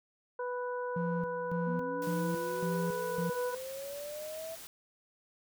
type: harmonic tone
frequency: 493.9 Hz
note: B4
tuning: in tune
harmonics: 1 / 2 / 3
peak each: -35 / -39 / -44 dBFS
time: 0.39-3.55 s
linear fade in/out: 5 ms
type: tone with tremolo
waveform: triangle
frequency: 172.6 Hz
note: F3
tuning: 20 cents flat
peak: -30 dBFS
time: 0.96-3.3 s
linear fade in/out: 5 ms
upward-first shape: square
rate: 1.8 Hz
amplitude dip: 80%
type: linear sweep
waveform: sine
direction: up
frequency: 234.4 to 659.3 Hz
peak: -39 dBFS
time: 1.66-4.56 s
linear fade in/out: 20 ms
type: noise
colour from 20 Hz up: white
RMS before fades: -48 dBFS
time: 2.02-4.67 s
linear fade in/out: 0 ms
effects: none